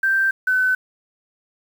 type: tone pair in turn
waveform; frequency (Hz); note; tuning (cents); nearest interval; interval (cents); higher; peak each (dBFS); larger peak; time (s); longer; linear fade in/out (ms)
sine; 1568 / 1513; G6 / F#6; 0 / +38; minor second; 62; first; -15; neither; 0.03-0.31 / 0.47-0.75; neither; 5
effects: 7-bit